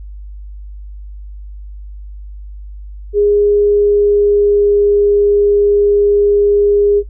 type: tone with pitch glide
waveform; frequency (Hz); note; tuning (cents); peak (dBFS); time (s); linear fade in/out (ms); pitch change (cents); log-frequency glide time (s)
sine; 411.4 to 408.8; G#4 to G#4; -16 to -27; -8; 3.13-7.03; 50; -11; 3.64-4.86
effects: noise-tail reverb RT60 0.1 s tail -17 dB re dry + added 50 Hz sine -27 dBFS peak until 7.09 s